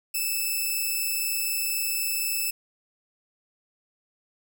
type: tone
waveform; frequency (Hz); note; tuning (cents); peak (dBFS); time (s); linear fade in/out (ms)
5% pulse; 2627; E7; -7; -16; 0.14-2.51; 10
effects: none